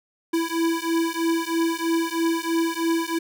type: beating tone pair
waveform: square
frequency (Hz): 329.6 / 332.7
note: E4 / E4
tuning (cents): 0 / +16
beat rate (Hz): 3.1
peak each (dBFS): -25 / -25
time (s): 0.33-3.19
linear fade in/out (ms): 10
effects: none